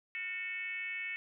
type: tone with frequency modulation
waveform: sine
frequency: 2217 Hz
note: C#7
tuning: in tune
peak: -36 dBFS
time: 0.15-1.16 s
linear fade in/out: 0 ms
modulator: 395 Hz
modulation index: 0.99
effects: none